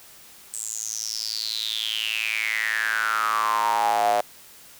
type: tone with high-pass filter sweep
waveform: square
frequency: 55 Hz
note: A1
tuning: in tune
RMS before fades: -25 dBFS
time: 0.53-4.21 s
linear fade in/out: 5 ms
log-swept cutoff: 8100 to 650 Hz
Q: 9.1
effects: white hiss -48 dBFS RMS until 4.79 s